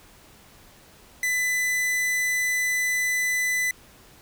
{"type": "tone", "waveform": "45% pulse", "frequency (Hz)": 2000, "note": "B6", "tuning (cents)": 21, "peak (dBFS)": -22, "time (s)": [1.23, 3.71], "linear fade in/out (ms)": 2, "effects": ["pink hiss -52 dBFS RMS until 4.21 s"]}